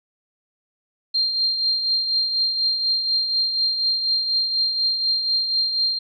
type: tone with tremolo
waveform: sine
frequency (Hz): 4186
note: C8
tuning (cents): 0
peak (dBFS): -16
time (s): 1.14-5.99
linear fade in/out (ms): 10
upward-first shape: triangle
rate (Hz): 4.1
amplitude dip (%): 55
effects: none